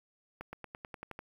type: accelerating click train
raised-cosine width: 0.5 ms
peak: -27 dBFS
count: 9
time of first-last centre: 0.41-1.191 s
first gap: 120 ms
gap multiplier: 0.94
effects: 9-bit